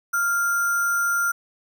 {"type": "tone with sample-and-hold", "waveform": "sine", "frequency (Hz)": 1396.9, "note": "F6", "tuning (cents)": 0, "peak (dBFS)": -19, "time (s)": [0.13, 1.32], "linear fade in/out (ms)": 10, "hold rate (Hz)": 7350, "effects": []}